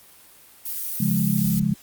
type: noise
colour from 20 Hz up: violet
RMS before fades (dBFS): -29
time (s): 0.65-1.6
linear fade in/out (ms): 10
type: chord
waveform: sine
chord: Db major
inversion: none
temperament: equal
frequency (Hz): 138.59 / 174.61 / 207.7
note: Db3 / F3 / Ab3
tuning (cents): 0 / 0 / 0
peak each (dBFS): -25 / -23 / -22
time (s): 1-1.74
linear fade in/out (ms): 5
effects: white hiss -50 dBFS RMS until 1.82 s + Opus 32 kbps